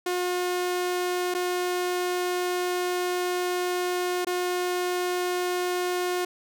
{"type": "tone with dropouts", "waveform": "sawtooth", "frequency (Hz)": 359.2, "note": "F4", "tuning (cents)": 49, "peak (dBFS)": -21, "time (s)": [0.06, 6.25], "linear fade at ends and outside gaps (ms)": 5, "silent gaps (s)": [[1.341, 1.347], [4.248, 4.268]], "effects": []}